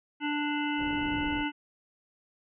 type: harmonic tone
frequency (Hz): 294.7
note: D4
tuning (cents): +6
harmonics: 1 / 3 / 5 / 7 / 9 / 10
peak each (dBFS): -30 / -35 / -37 / -38 / -40 / -40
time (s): 0.2-1.52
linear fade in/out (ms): 50
type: low-pass noise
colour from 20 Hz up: pink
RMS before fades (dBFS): -40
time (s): 0.77-1.45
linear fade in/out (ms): 50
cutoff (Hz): 460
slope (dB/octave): 12
effects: none